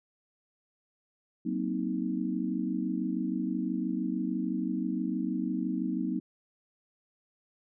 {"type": "chord", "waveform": "sine", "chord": "C half-diminished seventh", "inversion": "second", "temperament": "just", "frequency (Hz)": [188.37, 235.5, 261.6, 314], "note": ["Gb3", "Bb3", "C4", "Eb4"], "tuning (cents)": [31, 18, 0, 16], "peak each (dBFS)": -34, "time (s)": [1.45, 6.2], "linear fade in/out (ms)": 10, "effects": []}